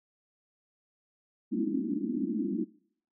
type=band-pass noise; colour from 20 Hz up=white; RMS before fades=-31 dBFS; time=1.51-2.65 s; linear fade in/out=20 ms; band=190 to 340 Hz; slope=96 dB/octave; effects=noise-tail reverb RT60 0.6 s tail -22 dB re dry